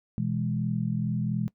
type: chord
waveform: sine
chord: E major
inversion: second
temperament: equal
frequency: 123.47 / 164.81 / 207.7 Hz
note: B2 / E3 / G#3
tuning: 0 / 0 / 0 cents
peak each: -30 dBFS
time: 0.18-1.48 s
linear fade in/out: 0 ms
effects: noise-tail reverb RT60 0.1 s tail -20 dB re dry